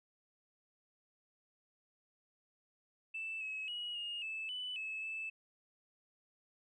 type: tone with pitch steps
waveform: sine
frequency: 2645 / 2571 / 2905 / 2849 / 2622 / 2991 / 2598 / 2627 Hz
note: E7 / E7 / F#7 / F7 / E7 / F#7 / E7 / E7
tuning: +5 / -44 / -32 / +34 / -10 / +18 / -26 / -7 cents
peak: -38 dBFS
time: 3.14-5.3 s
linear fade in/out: 10 ms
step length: 270 ms
effects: tanh soft clip ceiling -34 dBFS